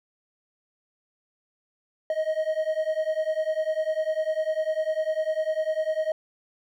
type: beating tone pair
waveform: triangle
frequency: 623 / 633 Hz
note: D#5 / D#5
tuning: +2 / +30 cents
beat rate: 10 Hz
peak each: -25 dBFS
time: 2.1-6.12 s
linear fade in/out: 2 ms
effects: none